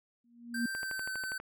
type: tone with exponential growth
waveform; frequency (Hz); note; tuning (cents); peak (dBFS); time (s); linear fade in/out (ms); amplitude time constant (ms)
sine; 236.7; A#3; +27; -27; 0.24-0.66; 5; 90
type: tone with pitch glide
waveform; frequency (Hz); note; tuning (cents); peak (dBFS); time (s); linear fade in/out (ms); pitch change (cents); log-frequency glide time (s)
square; 1568 to 1530.4; G6 to G6; 0 to -42; -36; 0.54-1.38; 5; -42; 0.71-1.11
type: click train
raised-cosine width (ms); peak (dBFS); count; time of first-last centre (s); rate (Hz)
0.5; -28; 9; 0.75-1.4; 12.3
effects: none